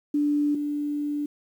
sine tone pair in turn, 292.9 / 292.9 Hz, D4 / D4, -5 / -5 cents, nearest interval unison, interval 0 cents, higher neither, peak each -20 / -25 dBFS, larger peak first, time 0.14-0.55 / 0.55-1.26 s, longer second, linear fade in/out 5 ms, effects 9-bit

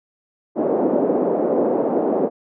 white band-pass noise, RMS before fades -19 dBFS, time 0.55-2.3 s, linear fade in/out 50 ms, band 240 to 590 Hz, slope 24 dB/octave, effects none

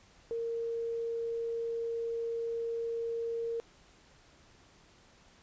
sine tone, 462.1 Hz, A#4, 15 cents flat, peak -32 dBFS, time 0.31-3.6 s, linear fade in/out 0 ms, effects pink hiss -61 dBFS RMS until 5.42 s + resampled to 16000 Hz

